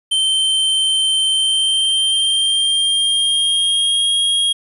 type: tone with pitch glide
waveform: square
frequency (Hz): 3111 to 3269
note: G7 to G#7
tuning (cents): -14 to -28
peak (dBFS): -14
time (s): 0.11-4.53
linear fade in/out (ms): 10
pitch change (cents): +86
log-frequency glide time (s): 1.33-4.15
effects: resampled to 32000 Hz + 8-bit